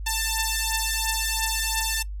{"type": "beating tone pair", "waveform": "5% pulse", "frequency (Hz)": [888, 890.9], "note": ["A5", "A5"], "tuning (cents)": [16, 21], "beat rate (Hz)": 2.9, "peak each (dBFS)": -15, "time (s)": [0.06, 2.03], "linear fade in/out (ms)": 10, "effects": ["noise-tail reverb RT60 0.1 s tail -20 dB re dry", "added 50 Hz sine -30 dBFS peak until 2.2 s"]}